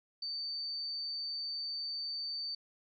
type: tone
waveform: sine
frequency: 4576 Hz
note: D8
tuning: 46 cents flat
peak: -36 dBFS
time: 0.22-2.55 s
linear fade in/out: 5 ms
effects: none